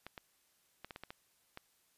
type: clicks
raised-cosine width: 0.3 ms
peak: -29 dBFS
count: 8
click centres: 0.066 / 0.178 / 0.846 / 0.908 / 0.961 / 1.036 / 1.105 / 1.574 s
effects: white hiss -73 dBFS RMS until 1.97 s + resampled to 32000 Hz